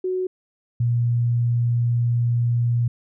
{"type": "tone pair in turn", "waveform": "sine", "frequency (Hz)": [370, 119.2], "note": ["F#4", "A#2"], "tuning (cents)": [0, 39], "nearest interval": "octave + minor sixth", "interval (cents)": 1961, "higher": "first", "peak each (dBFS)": [-21, -17], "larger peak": "second", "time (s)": [[0.04, 0.27], [0.8, 2.88]], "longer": "second", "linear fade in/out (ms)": 5, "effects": []}